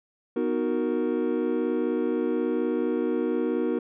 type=chord; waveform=triangle; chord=B major seventh; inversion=none; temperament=equal; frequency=246.9 / 311.1 / 370 / 466.2 Hz; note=B3 / D#4 / F#4 / A#4; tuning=0 / 0 / 0 / 0 cents; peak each=-27 dBFS; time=0.36-3.79 s; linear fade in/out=5 ms; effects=resampled to 8000 Hz